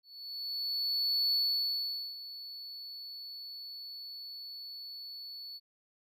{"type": "tone with ADSR envelope", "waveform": "triangle", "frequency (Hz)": 4435, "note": "C#8", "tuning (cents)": 0, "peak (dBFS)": -25, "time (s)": [0.03, 5.6], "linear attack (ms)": 1300, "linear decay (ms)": 820, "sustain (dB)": -16, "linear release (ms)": 38, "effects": []}